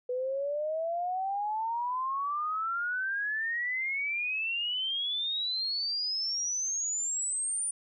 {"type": "exponential sweep", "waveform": "sine", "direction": "up", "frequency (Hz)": [492.1, 9397], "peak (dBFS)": -29, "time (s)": [0.09, 7.71], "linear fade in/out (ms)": 5, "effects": []}